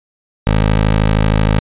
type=tone; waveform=15% pulse; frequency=53 Hz; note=G#1; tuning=36 cents sharp; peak=-4 dBFS; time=0.47-1.59 s; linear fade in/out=0 ms; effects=resampled to 8000 Hz